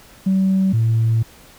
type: tone pair in turn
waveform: sine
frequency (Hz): 190.9 / 113.12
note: G3 / A2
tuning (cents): -46 / +48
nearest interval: major sixth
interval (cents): 906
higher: first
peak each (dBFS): -12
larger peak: neither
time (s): 0.26-0.73 / 0.73-1.23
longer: second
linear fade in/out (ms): 10
effects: tanh soft clip ceiling -10 dBFS + pink hiss -46 dBFS RMS until 1.58 s